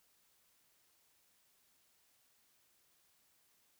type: silence
effects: white hiss -73 dBFS RMS until 3.79 s